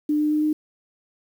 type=tone with pitch steps; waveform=sine; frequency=299.3 / 301.4 / 303.5 / 305.6 Hz; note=D4 / D4 / D#4 / D#4; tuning=+33 / +45 / -43 / -31 cents; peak=-18 dBFS; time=0.09-0.53 s; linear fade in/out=5 ms; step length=110 ms; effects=8-bit